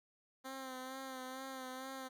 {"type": "tone with vibrato", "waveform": "10% pulse", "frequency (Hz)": 261.6, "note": "C4", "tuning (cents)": 0, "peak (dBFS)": -36, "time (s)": [0.44, 2.09], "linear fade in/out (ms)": 20, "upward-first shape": "sine", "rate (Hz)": 2.2, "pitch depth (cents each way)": 36, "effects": []}